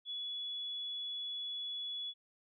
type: tone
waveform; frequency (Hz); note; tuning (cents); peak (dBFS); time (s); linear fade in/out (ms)
sine; 3400; G#7; +40; -38; 0.05-2.14; 50
effects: none